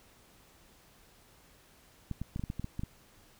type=clicks; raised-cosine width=5 ms; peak=-23 dBFS; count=10; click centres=2.113 / 2.216 / 2.361 / 2.395 / 2.438 / 2.501 / 2.596 / 2.644 / 2.794 / 2.835 s; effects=pink hiss -61 dBFS RMS until 3.39 s